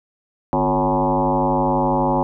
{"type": "tone with frequency modulation", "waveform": "sine", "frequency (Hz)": 554.4, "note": "C#5", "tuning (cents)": 0, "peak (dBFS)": -15, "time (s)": [0.53, 2.23], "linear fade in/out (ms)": 0, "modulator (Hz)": 99.7, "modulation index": 4.2, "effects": []}